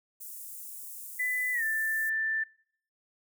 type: high-pass noise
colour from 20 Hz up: white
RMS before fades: -43 dBFS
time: 0.2-2.1 s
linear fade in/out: 10 ms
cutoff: 8000 Hz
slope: 24 dB/octave
type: tone with pitch glide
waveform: sine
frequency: 2000 to 1771.5 Hz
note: B6 to A6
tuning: +21 to +11 cents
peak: -27 dBFS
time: 1.19-2.44 s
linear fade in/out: 10 ms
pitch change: -210 cents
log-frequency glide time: 1.53-1.64 s
effects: noise-tail reverb RT60 0.6 s tail -23 dB re dry